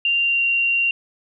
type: tone with pitch glide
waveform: sine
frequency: 2781 to 2762 Hz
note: F7 to F7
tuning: -8 to -20 cents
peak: -16 dBFS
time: 0.05-0.91 s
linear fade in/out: 2 ms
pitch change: -12 cents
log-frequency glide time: 0.19-0.43 s
effects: none